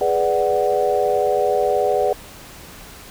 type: chord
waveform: sine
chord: G# half-diminished seventh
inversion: none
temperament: equal with one note detuned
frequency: 415.3 / 493.9 / 587.3 / 744.3 Hz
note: G#4 / B4 / D5 / F#5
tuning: 0 / 0 / 0 / +10 cents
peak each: -21 dBFS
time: 0.01-2.13 s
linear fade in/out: 2 ms
effects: pink hiss -40 dBFS RMS until 3.1 s